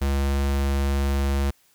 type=tone; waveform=square; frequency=69.3 Hz; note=C#2; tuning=in tune; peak=-21 dBFS; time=0.01-1.51 s; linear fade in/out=10 ms; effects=white hiss -61 dBFS RMS until 1.74 s